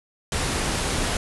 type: low-pass noise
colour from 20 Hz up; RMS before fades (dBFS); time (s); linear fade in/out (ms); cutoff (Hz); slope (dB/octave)
pink; -25; 0.32-1.17; 2; 11000; 96
effects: none